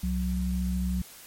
sine tone pair together, 65.41 / 182.36 Hz, C2 / F#3, 0 / -25 cents, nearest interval octave + tritone, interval 1775 cents, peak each -28 dBFS, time 0.03-1.02 s, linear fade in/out 5 ms, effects white hiss -48 dBFS RMS until 1.26 s + MP3 64 kbps

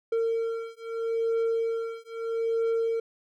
triangle beating tone pair, 455.9 / 456.68 Hz, A#4 / A#4, -39 / -36 cents, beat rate 0.78 Hz, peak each -27 dBFS, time 0.12-3 s, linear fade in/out 5 ms, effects none

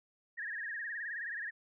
sine tone with vibrato, 1760 Hz, A6, in tune, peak -37 dBFS, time 0.37-1.51 s, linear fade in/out 20 ms, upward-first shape sine, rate 19 Hz, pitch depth 130 cents each way, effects none

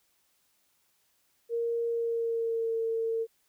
sine tone with pitch glide, 466.2 to 453.2 Hz, A#4 to A#4, 0 to -49 cents, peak -27 dBFS, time 1.49-3.27 s, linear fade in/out 50 ms, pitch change -49 cents, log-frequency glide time 1.87-2.78 s, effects white hiss -71 dBFS RMS until 3.48 s

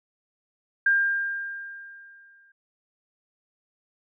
sine tone with exponential decay, 1600 Hz, G6, 35 cents sharp, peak -16 dBFS, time 0.86-2.52 s, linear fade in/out 5 ms, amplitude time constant 360 ms, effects none

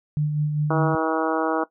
sine tone with tremolo, 150 Hz, D3, 37 cents sharp, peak -18 dBFS, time 0.17-0.95 s, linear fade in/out 0 ms, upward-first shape sine, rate 5 Hz, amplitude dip 40%
harmonic tone, 160 Hz, D#3, 49 cents sharp, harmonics 2 / 3 / 4 / 5 / 6 / 7 / 8 / 9, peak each -25 / -27 / -28 / -29 / -30 / -30 / -31 / -32 dBFS, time 0.7-1.64 s, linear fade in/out 5 ms
effects noise-tail reverb RT60 0.1 s tail -17 dB re dry

